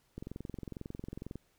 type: click train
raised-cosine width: 3 ms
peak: -28 dBFS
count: 27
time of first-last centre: 0.18-1.356 s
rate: 22.1 Hz
effects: pink hiss -72 dBFS RMS until 1.58 s